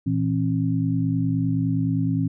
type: tone cluster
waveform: sine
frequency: 116 / 165.7 / 269.5 Hz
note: A#2 / E3 / C#4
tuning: -8 / +9 / -49 cents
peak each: -24 dBFS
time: 0.06-2.28 s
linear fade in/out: 10 ms
effects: none